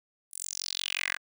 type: tone with high-pass filter sweep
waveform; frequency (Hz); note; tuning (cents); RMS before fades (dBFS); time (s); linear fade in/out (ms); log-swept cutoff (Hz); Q
10% pulse; 45.61; F#1; -24; -34; 0.31-1.18; 50; 10000 to 1600; 4.2
effects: none